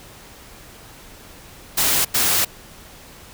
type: noise bursts at uneven times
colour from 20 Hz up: white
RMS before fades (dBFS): -18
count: 2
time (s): 1.77-2.05 / 2.14-2.45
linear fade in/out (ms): 10
effects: pink hiss -43 dBFS RMS until 3.33 s